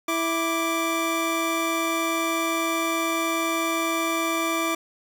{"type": "tone pair together", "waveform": "25% pulse", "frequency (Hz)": [329.6, 1173.6], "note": ["E4", "D6"], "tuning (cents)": [0, -2], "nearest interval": "octave + minor seventh", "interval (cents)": 2198, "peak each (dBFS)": -22, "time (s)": [0.08, 4.75], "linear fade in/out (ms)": 5, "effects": []}